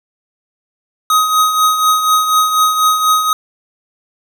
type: tone with tremolo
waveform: square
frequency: 1258 Hz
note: D#6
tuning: 19 cents sharp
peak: -8 dBFS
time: 1.1-3.33 s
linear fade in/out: 2 ms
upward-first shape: triangle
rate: 4.1 Hz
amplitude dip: 60%
effects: 7-bit